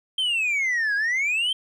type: exponential two-way sweep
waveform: sine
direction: down then up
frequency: 3177 to 1613 to 3177 Hz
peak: -18 dBFS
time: 0.18-1.53 s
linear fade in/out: 5 ms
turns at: 0.95 s
effects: tanh soft clip ceiling -20 dBFS + 10-bit